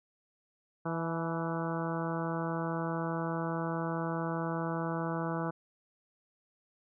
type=harmonic tone with a mistuned harmonic; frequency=164.8 Hz; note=E3; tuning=in tune; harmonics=1 / 2 / 3 / 4 / 5 / 6 / 7 / 8 / 9; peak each=-35 / -38 / -40 / -41 / -42 / -43 / -43 / -44 / -45 dBFS; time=0.85-5.51 s; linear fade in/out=10 ms; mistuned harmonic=5; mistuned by=+42 cents; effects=none